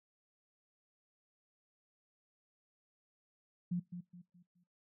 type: tone with echo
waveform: sine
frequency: 176.8 Hz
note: F3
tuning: 22 cents sharp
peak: -32 dBFS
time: 3.71-3.8 s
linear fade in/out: 10 ms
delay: 210 ms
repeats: 4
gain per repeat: -9 dB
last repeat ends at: 4.64 s
effects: noise-tail reverb RT60 0.3 s tail -24 dB re dry